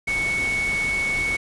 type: tone in noise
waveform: sine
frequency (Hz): 2217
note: C#7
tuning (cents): 0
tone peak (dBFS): -21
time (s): 0.07-1.37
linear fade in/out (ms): 10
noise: pink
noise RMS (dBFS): -32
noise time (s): 0.07-1.37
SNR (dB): +8
effects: resampled to 24000 Hz